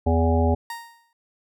harmonic tone, 82.41 Hz, E2, in tune, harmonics 1 / 3 / 5 / 7 / 9 / 10, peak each -19 / -24 / -26 / -27 / -29 / -29 dBFS, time 0.06-0.55 s, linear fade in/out 10 ms
30% pulse tone with exponential decay, 931 Hz, A#5, 2 cents flat, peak -26 dBFS, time 0.7-1.13 s, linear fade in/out 2 ms, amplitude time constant 93 ms
effects none

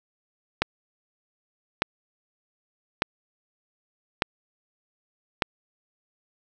click train, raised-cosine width 0.3 ms, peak -4 dBFS, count 5, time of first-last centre 0.62-5.422 s, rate 0.833 Hz, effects none

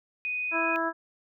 sine tone, 2489 Hz, D#7, in tune, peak -28 dBFS, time 0.25-0.76 s, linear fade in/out 0 ms
harmonic tone, 329.6 Hz, E4, in tune, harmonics 1 / 2 / 3 / 4 / 5, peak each -32 / -32 / -32 / -32 / -32 dBFS, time 0.51-0.93 s, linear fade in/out 50 ms
effects none

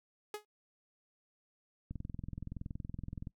sawtooth tone with exponential decay, 420 Hz, G#4, 19 cents sharp, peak -32 dBFS, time 0.34-0.45 s, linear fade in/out 2 ms, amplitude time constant 23 ms
click train, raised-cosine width 5 ms, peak -29 dBFS, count 30, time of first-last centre 1.91-3.272 s, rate 21.3 Hz
effects noise-tail reverb RT60 0.1 s tail -22 dB re dry

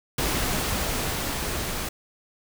pink noise with level ramp, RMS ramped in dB -25 to -30 dBFS, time 0.18-1.89 s, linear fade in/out 5 ms, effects none

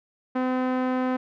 sawtooth tone with low-pass filter, 255.6 Hz, C4, 40 cents flat, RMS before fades -25 dBFS, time 0.35-1.17 s, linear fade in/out 10 ms, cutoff 1500 Hz, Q 0.92, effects none

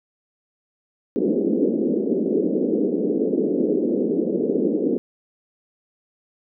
white band-pass noise, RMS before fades -21 dBFS, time 1.16-4.98 s, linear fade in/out 0 ms, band 200 to 460 Hz, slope 48 dB/octave, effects none

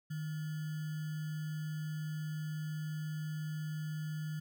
sine tone with sample-and-hold, 154.3 Hz, D#3, 14 cents flat, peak -36 dBFS, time 0.1-4.4 s, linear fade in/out 10 ms, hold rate 1575 Hz, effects none

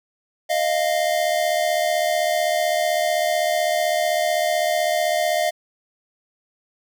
square tone pair together, 620.2 / 696 Hz, D#5 / F5, -6 / -6 cents, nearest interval major second, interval 200 cents, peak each -22 dBFS, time 0.49-5.51 s, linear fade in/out 20 ms, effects none

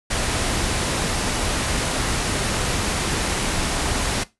pink low-pass noise, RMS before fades -23 dBFS, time 0.1-4.24 s, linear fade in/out 10 ms, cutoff 11000 Hz, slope 96 dB/octave, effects noise-tail reverb RT60 0.2 s tail -17 dB re dry

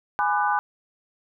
sine chord, G# half-diminished seventh, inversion none, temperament just, 830.6 / 996.7 / 1196.1 / 1495.1 Hz, G#5 / B5 / D6 / F#6, 0 / +16 / +31 / +18 cents, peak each -23 / -26 / -27 / -27 dBFS, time 0.19-0.59 s, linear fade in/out 0 ms, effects none

